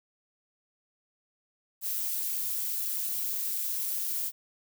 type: noise with amplitude modulation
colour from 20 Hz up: violet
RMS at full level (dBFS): -29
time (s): 1.81-4.32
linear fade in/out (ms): 50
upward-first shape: sine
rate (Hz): 202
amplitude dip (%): 60
effects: none